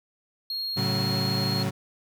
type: tone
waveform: triangle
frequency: 4269 Hz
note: C8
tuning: 34 cents sharp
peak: -27 dBFS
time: 0.5-1.63 s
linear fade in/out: 2 ms
type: chord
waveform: 35% pulse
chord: F# minor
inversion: first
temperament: equal with one note detuned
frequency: 110 / 138.59 / 187.25 Hz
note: A2 / C#3 / F#3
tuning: 0 / 0 / +21 cents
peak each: -28 dBFS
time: 0.76-1.71 s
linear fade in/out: 20 ms
effects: none